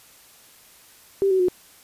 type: tone with pitch steps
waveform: sine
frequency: 392 / 376.9 / 362.4 Hz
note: G4 / F#4 / F#4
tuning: 0 / +32 / -36 cents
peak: -16 dBFS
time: 1.22-1.484 s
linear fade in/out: 0 ms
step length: 88 ms
effects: white hiss -51 dBFS RMS until 1.83 s + resampled to 32000 Hz